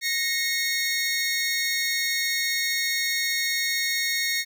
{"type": "tone pair together", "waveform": "20% pulse", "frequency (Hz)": [1864.7, 2178], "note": ["A#6", "C#7"], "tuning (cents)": [0, -31], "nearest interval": "minor third", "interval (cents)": 269, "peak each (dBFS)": -21, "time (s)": [0.01, 4.45], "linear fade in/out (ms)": 50, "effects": []}